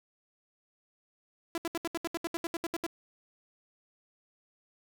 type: tone bursts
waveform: sawtooth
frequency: 335.4 Hz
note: E4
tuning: 30 cents sharp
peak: -27 dBFS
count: 14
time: 1.55-2.865 s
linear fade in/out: 0 ms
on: 28 ms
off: 71 ms
effects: none